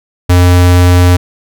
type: tone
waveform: square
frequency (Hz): 89.1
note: F2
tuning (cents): +35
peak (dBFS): -4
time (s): 0.29-1.17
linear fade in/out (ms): 10
effects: none